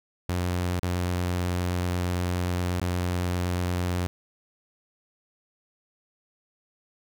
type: tone with dropouts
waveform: sawtooth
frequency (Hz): 89.2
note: F2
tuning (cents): +37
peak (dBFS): -21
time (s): 0.29-4.07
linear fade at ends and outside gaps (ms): 0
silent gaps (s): 0.795-0.83 / 2.798-2.816
effects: none